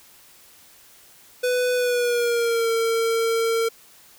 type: tone with pitch glide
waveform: square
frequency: 497.2 to 455.9 Hz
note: B4 to A#4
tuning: +12 to -39 cents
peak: -20 dBFS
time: 1.43-3.69 s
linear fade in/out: 10 ms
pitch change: -151 cents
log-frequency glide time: 1.75-2.7 s
effects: white hiss -51 dBFS RMS until 4.18 s